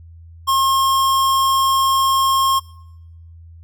square tone, 1074 Hz, C6, 45 cents sharp, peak -14 dBFS, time 0.47-2.6 s, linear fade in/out 20 ms, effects noise-tail reverb RT60 0.9 s tail -24 dB re dry + added 83 Hz sine -38 dBFS peak until 3.63 s

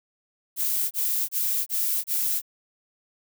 violet noise bursts, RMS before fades -25 dBFS, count 5, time 0.56-2.418 s, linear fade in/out 50 ms, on 350 ms, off 27 ms, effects none

